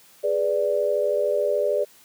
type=chord; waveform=sine; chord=G# diminished; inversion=none; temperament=equal; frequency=415.3 / 493.9 / 587.3 Hz; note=G#4 / B4 / D5; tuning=0 / 0 / 0 cents; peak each=-25 / -26 / -22 dBFS; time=0.23-1.85 s; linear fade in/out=20 ms; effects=white hiss -53 dBFS RMS until 2.04 s + high-pass 100 Hz 12 dB/octave